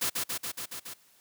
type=noise with echo; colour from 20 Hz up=white; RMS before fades=-29 dBFS; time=0.01-0.1 s; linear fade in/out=10 ms; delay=140 ms; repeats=6; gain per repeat=-2 dB; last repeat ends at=0.94 s; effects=white hiss -62 dBFS RMS until 1.2 s + high-pass 80 Hz 12 dB/octave